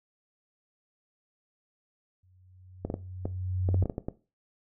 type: tone with exponential growth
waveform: sine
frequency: 92.1 Hz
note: F#2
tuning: 7 cents flat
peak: -21 dBFS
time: 2.23-3.84 s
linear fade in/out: 5 ms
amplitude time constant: 350 ms
type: clicks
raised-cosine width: 2 ms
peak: -18 dBFS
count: 11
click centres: 2.85 / 2.901 / 2.941 / 3.255 / 3.689 / 3.744 / 3.826 / 3.857 / 3.898 / 3.981 / 4.085 s
effects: noise-tail reverb RT60 0.3 s tail -17 dB re dry